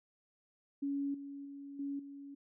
sine tone with level steps, 280.4 Hz, C#4, 20 cents sharp, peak -33 / -43 / -45 / -36 / -46 dBFS, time 0.82-2.35 s, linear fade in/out 10 ms, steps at 1.14 / 1.45 / 1.79 / 1.99 s, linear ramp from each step 5 ms, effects none

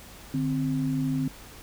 sine tone pair together, 149.25 / 261.6 Hz, D3 / C4, +28 / 0 cents, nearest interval minor seventh, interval 972 cents, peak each -28 / -26 dBFS, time 0.34-1.28 s, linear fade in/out 2 ms, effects added 50 Hz sine -53 dBFS peak until 1.62 s + pink hiss -47 dBFS RMS until 1.62 s

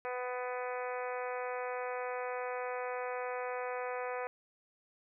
harmonic tone, 249.4 Hz, B3, 17 cents sharp, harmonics 2 / 3 / 4 / 5 / 6 / 7 / 8 / 9 / 10, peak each -38 / -42 / -44 / -46 / -48 / -49 / -50 / -51 / -52 dBFS, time 0.05-4.27 s, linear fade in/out 0 ms, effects none

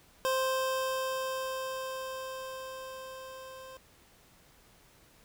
25% pulse tone with level ramp, 523.3 Hz, C5, in tune, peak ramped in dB -23 to -42 dBFS, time 0.25-3.77 s, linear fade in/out 0 ms, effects pink hiss -61 dBFS RMS until 5.24 s

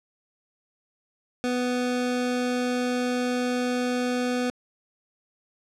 25% pulse tone, 248 Hz, B3, 7 cents sharp, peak -20 dBFS, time 1.44-4.5 s, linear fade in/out 0 ms, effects low-pass 8000 Hz 12 dB/octave

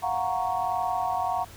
sine chord, Gb major seventh, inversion third, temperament equal, 698.5 / 740 / 932.3 / 1108.7 Hz, F5 / Gb5 / Bb5 / Db6, 0 / 0 / 0 / 0 cents, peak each -31 / -28 / -30 / -33 dBFS, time 0.02-1.45 s, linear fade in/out 20 ms, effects added 97 Hz sine -50 dBFS peak until 1.56 s + pink hiss -48 dBFS RMS until 1.56 s

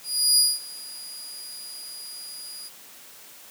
25% pulse tone with ADSR envelope, 4882 Hz, D#8, 34 cents flat, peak -10 dBFS, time 0.03-2.7 s, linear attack 350 ms, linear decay 210 ms, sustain -22 dB, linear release 34 ms, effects white hiss -47 dBFS RMS until 3.5 s + high-pass 150 Hz 12 dB/octave

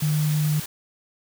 sine tone in noise, 151.6 Hz, D#3, 45 cents flat, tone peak -19 dBFS, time 0.02-0.6 s, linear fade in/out 5 ms, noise white, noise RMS -34 dBFS, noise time 0-0.66 s, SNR +12 dB, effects none

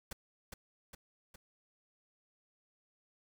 pink noise with echo, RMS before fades -42 dBFS, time 0.11-0.13 s, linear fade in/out 5 ms, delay 410 ms, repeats 3, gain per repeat -4 dB, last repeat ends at 1.36 s, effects none

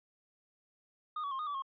triangle tone with pitch steps, 1229 / 1132 / 1066 / 1231 / 1151 / 1081 Hz, D#6 / C#6 / C6 / D#6 / D6 / C#6, -22 / +36 / +32 / -19 / -35 / -44 cents, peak -33 dBFS, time 1.16-1.622 s, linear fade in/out 5 ms, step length 77 ms, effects resampled to 11025 Hz

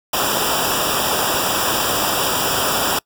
pink noise with comb filter, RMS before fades -19 dBFS, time 0.13-2.99 s, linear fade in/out 5 ms, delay 0.47 ms, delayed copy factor -1, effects noise-tail reverb RT60 0.1 s tail -25 dB re dry

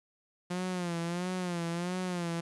sawtooth tone with vibrato, 176 Hz, F3, 14 cents sharp, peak -28 dBFS, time 0.5-2.41 s, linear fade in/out 10 ms, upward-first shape sine, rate 1.5 Hz, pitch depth 81 cents each way, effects resampled to 24000 Hz + 10-bit

